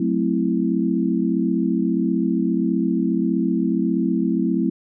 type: chord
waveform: sine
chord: F# half-diminished seventh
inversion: none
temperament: equal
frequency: 185 / 220 / 261.6 / 329.6 Hz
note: F#3 / A3 / C4 / E4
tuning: 0 / 0 / 0 / 0 cents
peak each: -23 dBFS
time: 0-4.7 s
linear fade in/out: 5 ms
effects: none